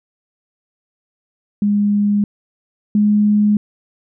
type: tone pair in turn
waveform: sine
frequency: 205.2 / 208.7 Hz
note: G#3 / G#3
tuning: -21 / +9 cents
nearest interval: unison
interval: 30 cents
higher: second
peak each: -12 / -10 dBFS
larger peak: second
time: 1.62-2.24 / 2.95-3.57 s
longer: neither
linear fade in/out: 2 ms
effects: none